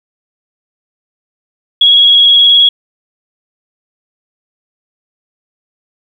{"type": "tone with vibrato", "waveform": "sine", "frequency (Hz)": 3322, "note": "G#7", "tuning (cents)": 0, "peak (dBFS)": -3, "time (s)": [1.81, 2.69], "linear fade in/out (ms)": 5, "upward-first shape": "square", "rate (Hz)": 19, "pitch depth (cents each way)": 16, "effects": ["7-bit"]}